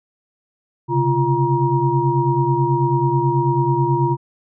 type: tone cluster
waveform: sine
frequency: 130.7 / 139.9 / 346.5 / 948 Hz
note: C3 / C#3 / F4 / A#5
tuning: -1 / +16 / -14 / +29 cents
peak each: -20 dBFS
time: 0.88-4.17 s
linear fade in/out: 50 ms
effects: none